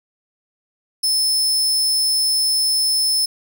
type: tone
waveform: sawtooth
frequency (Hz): 5250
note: E8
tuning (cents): -8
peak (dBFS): -13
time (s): 1.03-3.26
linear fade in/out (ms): 10
effects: none